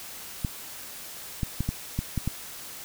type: clicks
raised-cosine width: 5 ms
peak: -14 dBFS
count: 7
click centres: 0.448 / 1.432 / 1.606 / 1.69 / 1.99 / 2.177 / 2.276 s
effects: white hiss -41 dBFS RMS until 2.84 s